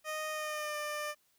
15% pulse tone with pitch glide, 619 to 597.6 Hz, D#5 to D5, -9 to +30 cents, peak -29 dBFS, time 0.04-1.15 s, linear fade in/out 50 ms, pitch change -61 cents, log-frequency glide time 0.31-0.77 s, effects white hiss -72 dBFS RMS until 1.38 s

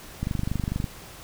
click train, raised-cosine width 5 ms, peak -14 dBFS, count 16, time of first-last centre 0.23-0.842 s, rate 24.5 Hz, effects pink hiss -44 dBFS RMS until 1.23 s

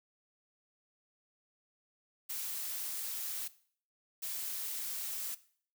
blue noise bursts at uneven times, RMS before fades -39 dBFS, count 2, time 2.29-3.48 / 4.22-5.35 s, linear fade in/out 10 ms, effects noise-tail reverb RT60 0.5 s tail -17 dB re dry

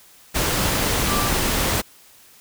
sine tone in noise, 1174.7 Hz, D6, in tune, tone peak -25 dBFS, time 1.08-1.29 s, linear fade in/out 20 ms, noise pink, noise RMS -21 dBFS, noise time 0.34-1.82 s, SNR -7 dB, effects white hiss -50 dBFS RMS until 2.4 s

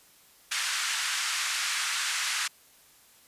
pink band-pass noise, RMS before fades -30 dBFS, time 0.51-2.48 s, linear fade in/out 10 ms, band 1300 to 9100 Hz, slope 24 dB/octave, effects white hiss -58 dBFS RMS until 3.27 s + resampled to 32000 Hz

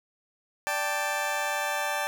20% pulse chord, D suspended fourth, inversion none, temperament just, 587.3 / 783.1 / 881 Hz, D5 / G5 / A5, 0 / -2 / +2 cents, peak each -27 dBFS, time 0.67-2.07 s, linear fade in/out 0 ms, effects none

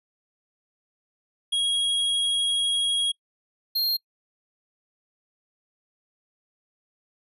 square tone pair in turn, 3296 / 4214 Hz, G#7 / C8, -14 / +12 cents, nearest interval major third, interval 426 cents, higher second, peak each -22 dBFS, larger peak neither, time 1.52-3.12 / 3.75-3.97 s, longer first, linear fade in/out 10 ms, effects noise-tail reverb RT60 0.1 s tail -26 dB re dry + resampled to 32000 Hz

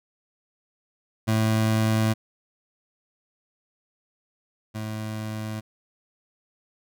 25% pulse tone pair in turn, 110 / 108.61 Hz, A2 / A2, 0 / -22 cents, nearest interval unison, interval 22 cents, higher first, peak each -16 / -26 dBFS, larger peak first, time 1.27-2.14 / 4.74-5.61 s, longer neither, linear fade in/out 20 ms, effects none

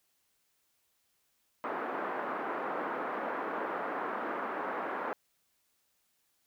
white band-pass noise, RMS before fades -36 dBFS, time 1.64-5.13 s, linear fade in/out 0 ms, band 250 to 1400 Hz, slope 24 dB/octave, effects white hiss -75 dBFS RMS until 6.46 s

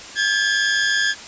sawtooth tone pair together, 1613 / 1713.4 Hz, G6 / A6, +49 / -46 cents, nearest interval minor second, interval 105 cents, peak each -16 dBFS, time 0.15-1.15 s, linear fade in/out 50 ms, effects white hiss -36 dBFS RMS until 1.27 s + resampled to 16000 Hz

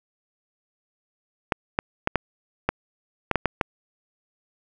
clicks, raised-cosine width 0.5 ms, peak -5 dBFS, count 9, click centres 1.522 / 1.789 / 2.074 / 2.157 / 2.69 / 3.313 / 3.357 / 3.457 / 3.612 s, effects none

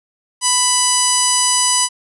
harmonic tone with a mistuned harmonic, 990 Hz, B5, 4 cents sharp, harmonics 1 / 2 / 3 / 4 / 5 / 6 / 7 / 8 / 9 / 10, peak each -20 / -28 / -22 / -28 / -21 / -20 / -28 / -20 / -26 / -19 dBFS, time 0.41-1.89 s, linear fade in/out 50 ms, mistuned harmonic 6, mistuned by +15 cents, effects none

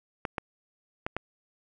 clicks, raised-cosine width 0.5 ms, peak -15 dBFS, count 4, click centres 0.252 / 0.382 / 1.065 / 1.166 s, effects none

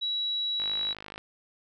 sine tone, 3900 Hz, B7, 23 cents flat, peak -27 dBFS, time 0.01-0.94 s, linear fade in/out 20 ms
click train, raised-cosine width 0.3 ms, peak -24 dBFS, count 31, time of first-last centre 0.6-1.179 s, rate 51.8 Hz
effects none

